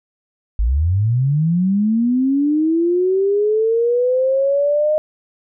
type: linear sweep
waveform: sine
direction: up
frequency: 49 to 618 Hz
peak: -13 dBFS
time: 0.59-4.98 s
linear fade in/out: 0 ms
effects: none